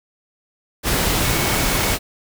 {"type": "tone in noise", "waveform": "sine", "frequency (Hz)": 2217, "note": "C#7", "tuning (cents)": 0, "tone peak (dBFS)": -30, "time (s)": [1.21, 1.96], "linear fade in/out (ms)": 50, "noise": "pink", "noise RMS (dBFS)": -19, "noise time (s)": [0.83, 1.99], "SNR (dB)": -14, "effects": []}